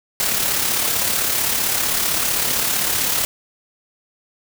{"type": "noise with amplitude modulation", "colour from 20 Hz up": "white", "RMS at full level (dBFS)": -18, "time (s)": [0.2, 3.25], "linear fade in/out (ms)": 0, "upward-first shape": "sine", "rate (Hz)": 35.6, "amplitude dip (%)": 40, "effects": []}